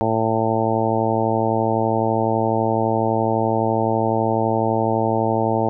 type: harmonic tone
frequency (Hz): 111.9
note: A2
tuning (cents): +30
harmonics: 1 / 2 / 3 / 4 / 5 / 6 / 7 / 8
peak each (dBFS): -25 / -25 / -25 / -25 / -25 / -25 / -25 / -25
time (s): 0.01-5.69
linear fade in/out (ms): 0
effects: none